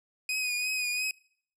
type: tone with vibrato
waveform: sawtooth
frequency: 2491 Hz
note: D#7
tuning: 1 cent sharp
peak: -25 dBFS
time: 0.29-1.11 s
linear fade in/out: 2 ms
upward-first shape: triangle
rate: 2.9 Hz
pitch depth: 42 cents each way
effects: noise-tail reverb RT60 0.6 s tail -25 dB re dry + low-pass 12000 Hz 12 dB/octave